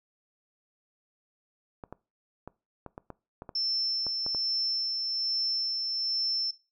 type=clicks; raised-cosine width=1 ms; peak=-26 dBFS; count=11; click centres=1.838 / 1.926 / 2.476 / 2.863 / 2.979 / 3.103 / 3.421 / 3.492 / 4.067 / 4.264 / 4.348 s
type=tone with tremolo; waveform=sine; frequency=5340 Hz; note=E8; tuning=22 cents sharp; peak=-25 dBFS; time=3.55-6.51 s; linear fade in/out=5 ms; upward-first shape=sine; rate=1.2 Hz; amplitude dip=30%
effects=noise-tail reverb RT60 0.3 s tail -22 dB re dry